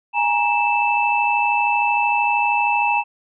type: tone cluster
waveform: sine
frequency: 827 / 940 / 2641 Hz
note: G#5 / A#5 / E7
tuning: -8 / +14 / +3 cents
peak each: -20 dBFS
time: 0.13-3.04 s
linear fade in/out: 50 ms
effects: none